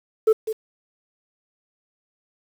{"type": "tone with echo", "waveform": "sine", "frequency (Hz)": 438.9, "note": "A4", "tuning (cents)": -4, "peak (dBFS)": -9, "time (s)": [0.27, 0.33], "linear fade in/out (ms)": 10, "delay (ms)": 200, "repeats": 1, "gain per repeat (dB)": -13, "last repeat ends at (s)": 0.53, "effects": ["tanh soft clip ceiling -11 dBFS", "7-bit"]}